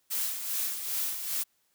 blue noise with tremolo, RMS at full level -30 dBFS, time 0.1-1.44 s, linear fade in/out 20 ms, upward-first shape sine, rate 2.5 Hz, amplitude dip 55%, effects white hiss -72 dBFS RMS until 1.74 s

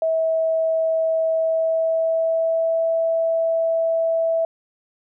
sine tone with pitch glide, 647 to 656.8 Hz, E5 to E5, -32 to -6 cents, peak -17 dBFS, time 0.02-4.45 s, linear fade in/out 2 ms, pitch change +26 cents, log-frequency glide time 1.33-2.86 s, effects none

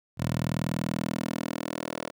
10% pulse tone with high-pass filter sweep, 40.41 Hz, E1, 34 cents flat, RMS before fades -31 dBFS, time 0.17-2.12 s, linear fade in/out 50 ms, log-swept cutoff 110 to 430 Hz, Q 1.6, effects none

